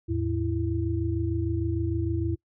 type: tone cluster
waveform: sine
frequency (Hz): 81 / 107.6 / 332.2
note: E2 / A2 / E4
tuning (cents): -30 / -38 / +13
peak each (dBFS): -29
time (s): 0.08-2.36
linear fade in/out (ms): 20
effects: noise-tail reverb RT60 0.1 s tail -23 dB re dry